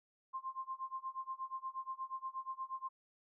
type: tone with tremolo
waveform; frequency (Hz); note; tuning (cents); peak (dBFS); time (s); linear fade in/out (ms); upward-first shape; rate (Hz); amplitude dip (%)
sine; 1054; C6; +12; -37; 0.33-2.89; 20; sine; 8.4; 95
effects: none